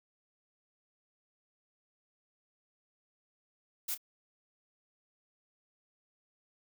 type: noise with echo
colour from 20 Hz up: blue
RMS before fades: -35 dBFS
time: 3.88-3.95 s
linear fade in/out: 10 ms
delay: 28 ms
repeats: 1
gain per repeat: -13 dB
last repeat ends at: 3.978 s
effects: none